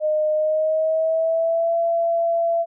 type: tone with pitch glide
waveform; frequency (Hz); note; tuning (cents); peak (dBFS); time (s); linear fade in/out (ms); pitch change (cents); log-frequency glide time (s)
sine; 614 to 673.5; D#5 to E5; -23 to +37; -17; 0-2.66; 50; +160; 0.33-1.77
effects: none